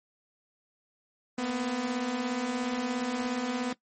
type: beating tone pair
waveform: sawtooth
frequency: 233.1 / 250.1 Hz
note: A#3 / B3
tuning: 0 / +22 cents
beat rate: 17 Hz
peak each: -32 / -26 dBFS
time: 1.38-3.73 s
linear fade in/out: 5 ms
effects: noise-tail reverb RT60 0.1 s tail -19 dB re dry + MP3 32 kbps